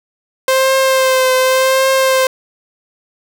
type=tone with vibrato; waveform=sawtooth; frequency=523.3 Hz; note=C5; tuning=in tune; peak=-6 dBFS; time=0.48-2.27 s; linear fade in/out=2 ms; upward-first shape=triangle; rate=0.88 Hz; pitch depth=30 cents each way; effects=none